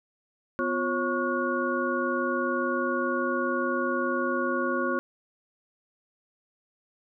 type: tone cluster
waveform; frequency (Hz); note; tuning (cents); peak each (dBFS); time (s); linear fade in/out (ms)
sine; 251.2 / 351.1 / 544 / 1112 / 1442; B3 / F4 / C#5 / C#6 / F#6; +30 / +9 / -33 / +5 / -45; -31; 0.59-4.99; 0
effects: none